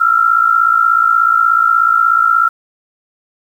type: tone pair together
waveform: sine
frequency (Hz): 1327 / 1383.6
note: E6 / F6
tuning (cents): +11 / -17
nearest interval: minor second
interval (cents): 72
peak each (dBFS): -11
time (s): 0-2.49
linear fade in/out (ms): 10
effects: 7-bit